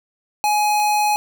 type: tone pair in turn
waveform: square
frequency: 839 / 839 Hz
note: G#5 / G#5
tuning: +17 / +17 cents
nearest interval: unison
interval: 0 cents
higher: neither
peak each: -16 dBFS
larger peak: neither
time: 0.44-0.8 / 0.8-1.16 s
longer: neither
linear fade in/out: 0 ms
effects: none